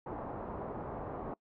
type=low-pass noise; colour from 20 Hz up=white; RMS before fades=-41 dBFS; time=0.06-1.34 s; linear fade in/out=5 ms; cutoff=930 Hz; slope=24 dB/octave; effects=noise-tail reverb RT60 0.1 s tail -24 dB re dry